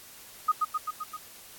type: tone with echo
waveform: sine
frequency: 1244.5 Hz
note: D#6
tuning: in tune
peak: -19 dBFS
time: 0.48-0.52 s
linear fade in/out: 10 ms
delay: 130 ms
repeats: 5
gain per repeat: -3 dB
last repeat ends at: 1.17 s
effects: white hiss -49 dBFS RMS until 1.58 s + AAC 64 kbps